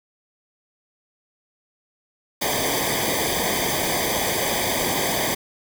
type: noise with comb filter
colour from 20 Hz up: pink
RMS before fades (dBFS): -23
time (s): 2.41-5.35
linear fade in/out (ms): 10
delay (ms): 0.73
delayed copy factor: -0.95
effects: none